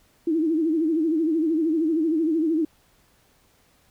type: tone with vibrato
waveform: sine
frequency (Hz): 320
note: D#4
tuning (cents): +49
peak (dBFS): -19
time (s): 0.27-2.65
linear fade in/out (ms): 5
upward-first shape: sine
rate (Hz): 13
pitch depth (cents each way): 100
effects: pink hiss -61 dBFS RMS until 3.9 s